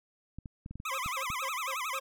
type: clicks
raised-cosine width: 5 ms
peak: -29 dBFS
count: 8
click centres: 0.386 / 0.458 / 0.661 / 0.71 / 0.756 / 0.801 / 1.061 / 1.302 s
type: tone with vibrato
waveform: 25% pulse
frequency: 1140 Hz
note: C#6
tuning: 48 cents sharp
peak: -29 dBFS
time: 0.85-1.99 s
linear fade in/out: 5 ms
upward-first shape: sine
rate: 11 Hz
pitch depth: 240 cents each way
type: tone bursts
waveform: 25% pulse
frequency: 535 Hz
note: C5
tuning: 38 cents sharp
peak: -35 dBFS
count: 5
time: 0.91-2 s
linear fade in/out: 10 ms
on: 74 ms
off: 180 ms
type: tone with exponential decay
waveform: 5% pulse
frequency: 700 Hz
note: F5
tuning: 4 cents sharp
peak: -35 dBFS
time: 1.04-1.33 s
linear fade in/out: 5 ms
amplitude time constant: 62 ms
effects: none